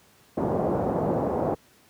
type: low-pass noise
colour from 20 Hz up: white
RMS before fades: -25 dBFS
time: 0.37-1.55 s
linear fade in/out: 10 ms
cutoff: 720 Hz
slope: 24 dB/octave
effects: pink hiss -58 dBFS RMS until 1.89 s + high-pass 100 Hz 12 dB/octave